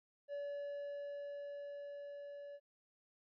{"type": "tone with level ramp", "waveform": "triangle", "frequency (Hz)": 572, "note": "D5", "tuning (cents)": -46, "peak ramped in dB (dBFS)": [-38, -46], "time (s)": [0.28, 2.6], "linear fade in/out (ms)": 50, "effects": ["resampled to 11025 Hz"]}